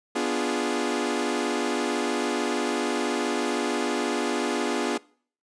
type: chord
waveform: sawtooth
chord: B diminished seventh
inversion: none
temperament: equal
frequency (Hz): 246.9 / 293.7 / 349.2 / 415.3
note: B3 / D4 / F4 / Ab4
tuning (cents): 0 / 0 / 0 / 0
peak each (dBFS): -26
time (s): 0.15-4.98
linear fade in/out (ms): 10
effects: noise-tail reverb RT60 0.5 s tail -23 dB re dry + resampled to 22050 Hz